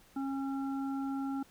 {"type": "harmonic tone", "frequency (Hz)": 272.3, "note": "C#4", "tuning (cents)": -31, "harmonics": [1, 3, 5], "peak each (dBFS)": [-33, -43, -47], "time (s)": [0.16, 1.43], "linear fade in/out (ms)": 5, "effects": ["pink hiss -62 dBFS RMS until 1.5 s"]}